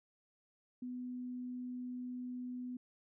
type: tone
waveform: sine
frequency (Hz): 249.1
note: B3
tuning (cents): +15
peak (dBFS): -40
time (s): 0.82-2.77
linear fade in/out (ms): 5
effects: none